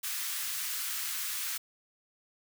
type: high-pass noise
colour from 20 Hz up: white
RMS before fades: -35 dBFS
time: 0.03-1.58 s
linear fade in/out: 10 ms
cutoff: 1200 Hz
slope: 24 dB/octave
effects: none